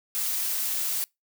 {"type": "noise", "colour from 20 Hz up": "blue", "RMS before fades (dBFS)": -28, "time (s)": [0.15, 1.04], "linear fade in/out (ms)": 0, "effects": ["noise-tail reverb RT60 0.2 s tail -26 dB re dry"]}